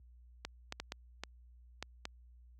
clicks, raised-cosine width 0.2 ms, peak -22 dBFS, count 7, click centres 0.45 / 0.724 / 0.8 / 0.921 / 1.236 / 1.826 / 2.054 s, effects added 60 Hz sine -50 dBFS peak until 2.59 s + high-pass 80 Hz 12 dB/octave

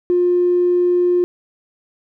triangle tone with tanh clipping, 354.9 Hz, F4, 28 cents sharp, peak -12 dBFS, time 0.1-1.24 s, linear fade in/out 0 ms, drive 4 dB, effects none

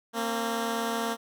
10% pulse tone pair together, 230 / 266.3 Hz, A#3 / C4, -23 / +31 cents, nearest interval minor third, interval 254 cents, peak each -20 / -28 dBFS, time 0.13-1.17 s, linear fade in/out 50 ms, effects none

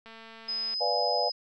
click train, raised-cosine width 0.3 ms, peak -32 dBFS, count 154, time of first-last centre 0.06-0.74 s, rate 225 Hz
sine tone, 5040 Hz, D#8, 21 cents sharp, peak -29 dBFS, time 0.48-1.32 s, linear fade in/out 10 ms
sine chord, B diminished seventh, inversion none, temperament equal, 493.9 / 587.3 / 698.5 / 830.6 Hz, B4 / D5 / F5 / Ab5, 0 / 0 / 0 / 0 cents, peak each -31 dBFS, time 0.8-1.3 s, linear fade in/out 20 ms
effects none

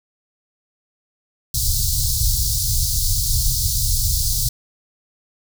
pink band-stop noise, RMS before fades -19 dBFS, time 1.54-4.49 s, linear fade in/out 5 ms, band 130 to 4200 Hz, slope 48 dB/octave, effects none

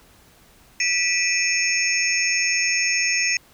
sine tone cluster, 1967 / 2396 / 2574 / 5390 / 6480 Hz, B6 / D7 / E7 / E8 / G#8, -7 / +34 / -42 / +38 / -43 cents, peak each -25 dBFS, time 0.8-3.37 s, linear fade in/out 2 ms, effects pink hiss -53 dBFS RMS until 3.53 s

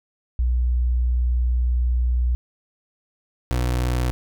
sine / 30% pulse tone pair in turn, 61 / 61.5 Hz, B1 / B1, -21 / -7 cents, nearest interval unison, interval 14 cents, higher second, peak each -17 dBFS, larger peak neither, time 0.39-2.35 / 3.51-4.11 s, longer first, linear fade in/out 0 ms, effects none

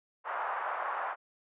white band-pass noise, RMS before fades -35 dBFS, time 0.24-1.16 s, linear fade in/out 50 ms, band 690 to 1300 Hz, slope 24 dB/octave, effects resampled to 8000 Hz

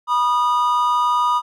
triangle tone pair together, 975.5 / 1229 Hz, B5 / D#6, -22 / -22 cents, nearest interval major third, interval 400 cents, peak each -16 dBFS, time 0.07-1.42 s, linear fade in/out 50 ms, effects none

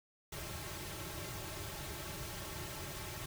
pink noise with comb filter, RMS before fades -44 dBFS, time 0.32-3.26 s, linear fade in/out 5 ms, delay 4.1 ms, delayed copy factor -0.9, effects none

